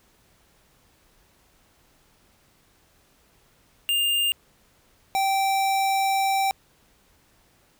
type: tone pair in turn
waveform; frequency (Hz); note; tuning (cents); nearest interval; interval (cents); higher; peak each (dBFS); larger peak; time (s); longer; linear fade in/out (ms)
square; 2806 / 778.6; F7 / G5; +8 / -12; octave + minor seventh; 2220; first; -21; neither; 3.89-4.32 / 5.15-6.51; second; 0
effects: pink hiss -61 dBFS RMS until 7.79 s